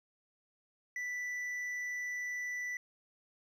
triangle tone with hard clipping, 1975.5 Hz, B6, in tune, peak -37 dBFS, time 0.96-2.77 s, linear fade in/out 2 ms, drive 7 dB, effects none

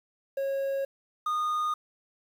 triangle tone pair in turn, 547 / 1228 Hz, C#5 / D#6, -23 / -23 cents, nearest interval octave + major second, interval 1400 cents, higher second, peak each -25 / -24 dBFS, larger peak second, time 0.37-0.85 / 1.26-1.74 s, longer neither, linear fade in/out 5 ms, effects 9-bit

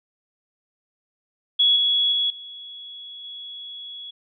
sine tone with level steps, 3362 Hz, G#7, 20 cents sharp, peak -14 / -17 / -19 / -36 / -34 dBFS, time 1.59-4.11 s, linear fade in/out 10 ms, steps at 1.76 / 2.12 / 2.3 / 3.24 s, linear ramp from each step 2 ms, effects none

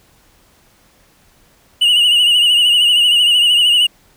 triangle tone with vibrato, 2896 Hz, F#7, 38 cents flat, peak -7 dBFS, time 1.81-3.87 s, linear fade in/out 10 ms, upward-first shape triangle, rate 13 Hz, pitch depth 72 cents each way, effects pink hiss -52 dBFS RMS until 4.16 s

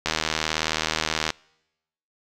click train, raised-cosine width 0.2 ms, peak -5 dBFS, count 99, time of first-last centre 0.06-1.304 s, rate 78.8 Hz, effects noise-tail reverb RT60 0.9 s tail -26 dB re dry

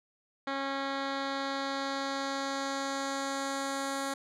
10% pulse tone with low-pass filter sweep, 273.8 Hz, C#4, 21 cents flat, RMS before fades -34 dBFS, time 0.47-4.14 s, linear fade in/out 5 ms, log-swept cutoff 3100 to 9600 Hz, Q 1.4, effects none

